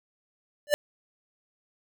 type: tone with exponential growth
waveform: square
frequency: 587.3 Hz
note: D5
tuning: in tune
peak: -15 dBFS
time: 0.67-0.74 s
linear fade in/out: 0 ms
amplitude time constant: 15 ms
effects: none